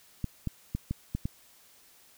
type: clicks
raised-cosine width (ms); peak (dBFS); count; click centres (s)
5; -18; 6; 0.243 / 0.473 / 0.75 / 0.91 / 1.15 / 1.255
effects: white hiss -59 dBFS RMS until 2.17 s